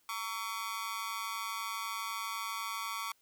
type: tone with amplitude modulation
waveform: sawtooth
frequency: 1128 Hz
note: C#6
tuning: 30 cents sharp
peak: -28 dBFS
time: 0.09-3.12 s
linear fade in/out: 2 ms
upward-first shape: sine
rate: 208 Hz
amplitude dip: 100%
effects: white hiss -71 dBFS RMS until 3.21 s